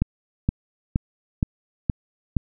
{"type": "click train", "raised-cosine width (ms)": 5, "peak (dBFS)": -7, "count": 6, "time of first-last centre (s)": [0.02, 2.367], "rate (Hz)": 2.13, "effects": []}